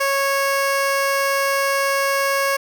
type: tone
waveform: 15% pulse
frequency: 551 Hz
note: C#5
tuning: 11 cents flat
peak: -11 dBFS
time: 0-2.57 s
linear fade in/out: 10 ms
effects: none